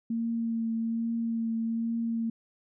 sine tone with vibrato, 228.5 Hz, A#3, 34 cents flat, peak -27 dBFS, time 0.1-2.3 s, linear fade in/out 5 ms, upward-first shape triangle, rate 1.2 Hz, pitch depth 19 cents each way, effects none

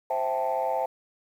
sine chord, A minor seventh, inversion first, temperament equal, 523.3 / 659.3 / 784 / 880 Hz, C5 / E5 / G5 / A5, 0 / 0 / 0 / 0 cents, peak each -29 dBFS, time 0.1-0.86 s, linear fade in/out 5 ms, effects tanh soft clip ceiling -18 dBFS + 9-bit

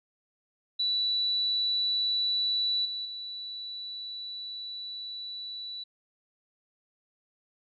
sine tone with level steps, 3951 Hz, B7, in tune, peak -25 / -32 / -36 dBFS, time 0.79-5.84 s, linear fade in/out 10 ms, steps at 2.85 / 3.05 s, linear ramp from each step 5 ms, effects none

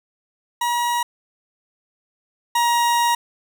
40% pulse tone pair in turn, 957 / 947.1 Hz, A#5 / A#5, +45 / +27 cents, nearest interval unison, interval 18 cents, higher first, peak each -18 / -15 dBFS, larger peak second, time 0.61-1.03 / 2.55-3.15 s, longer second, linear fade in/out 5 ms, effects none

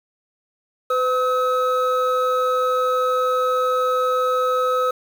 triangle tone pair together, 506.2 / 1281 Hz, B4 / E6, +43 / -50 cents, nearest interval octave + major third, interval 1607 cents, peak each -18 dBFS, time 0.9-4.91 s, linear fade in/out 5 ms, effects 7-bit

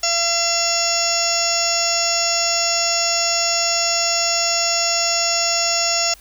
harmonic tone with a mistuned harmonic, 680 Hz, F5, 46 cents flat, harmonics 1 / 2 / 3 / 4 / 5 / 6 / 7 / 8 / 9 / 10, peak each -24 / -29 / -31 / -26 / -33 / -32 / -27 / -21 / -32 / -22 dBFS, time 0.03-6.14 s, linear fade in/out 5 ms, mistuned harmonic 6, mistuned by +38 cents, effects added 50 Hz sine -48 dBFS peak until 6.2 s + white hiss -48 dBFS RMS until 6.2 s

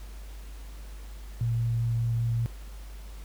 sine tone with vibrato, 116.54 Hz, A#2, in tune, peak -24 dBFS, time 1.41-2.46 s, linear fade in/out 0 ms, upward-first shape sine, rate 5.1 Hz, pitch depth 8 cents each way, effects added 50 Hz sine -39 dBFS peak until 3.24 s + pink hiss -53 dBFS RMS until 3.24 s

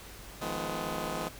10% pulse chord, F half-diminished seventh, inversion third, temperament just, 157.15 / 174.61 / 209.5 / 251.4 Hz, Eb3 / F3 / Ab3 / Cb4, +18 / 0 / +15 / +31 cents, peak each -31 dBFS, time 0.41-1.29 s, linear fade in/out 10 ms, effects added 51 Hz sine -52 dBFS peak until 1.39 s + pink hiss -48 dBFS RMS until 1.39 s

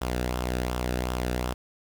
sawtooth tone with flanger, 61.74 Hz, B1, in tune, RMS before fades -29 dBFS, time 0.01-1.54 s, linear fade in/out 10 ms, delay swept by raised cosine 0.45 to 0.96 ms, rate 2.7 Hz, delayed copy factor -0.5, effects 8-bit

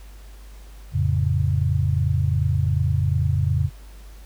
sine chord, F augmented, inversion none, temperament equal, 87.31 / 110 / 138.59 Hz, F2 / A2 / C#3, 0 / 0 / 0 cents, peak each -21 / -24 / -22 dBFS, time 0.92-3.7 s, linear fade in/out 50 ms, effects added 50 Hz sine -39 dBFS peak until 4.25 s + pink hiss -52 dBFS RMS until 4.25 s

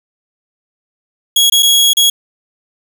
sawtooth tone with dropouts, 3322 Hz, G#7, in tune, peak -4 dBFS, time 1.36-2.1 s, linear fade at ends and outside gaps 5 ms, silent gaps 1.499-1.521 / 1.625-1.629 / 1.934-1.969 s, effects none

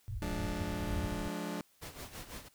white low-pass noise, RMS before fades -39 dBFS, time 0.08-1.28 s, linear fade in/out 0 ms, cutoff 120 Hz, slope 96 dB/octave
sawtooth chord, D diminished, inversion first, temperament just, 176.2 / 211.4 / 293.7 Hz, F3 / Ab3 / D4, +16 / +31 / 0 cents, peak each -37 dBFS, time 0.22-1.61 s, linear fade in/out 0 ms
pink noise with tremolo, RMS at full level -44 dBFS, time 1.81-2.49 s, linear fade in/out 20 ms, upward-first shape sine, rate 6 Hz, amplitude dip 70%
effects white hiss -68 dBFS RMS until 2.54 s

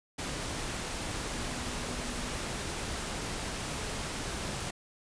sine tone in noise, 244.5 Hz, B3, 17 cents flat, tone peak -43 dBFS, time 1.29-2.31 s, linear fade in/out 10 ms, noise pink, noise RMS -36 dBFS, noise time 0.18-4.71 s, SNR -10 dB, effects resampled to 22050 Hz

